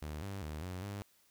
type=tone with pitch steps; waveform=sawtooth; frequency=75.8 / 98.6 / 76.4 / 91.1 / 100.9 Hz; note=D#2 / G2 / D#2 / F#2 / G#2; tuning=-45 / +11 / -31 / -26 / -49 cents; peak=-36 dBFS; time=0.02-1.02 s; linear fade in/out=0 ms; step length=200 ms; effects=white hiss -69 dBFS RMS until 1.3 s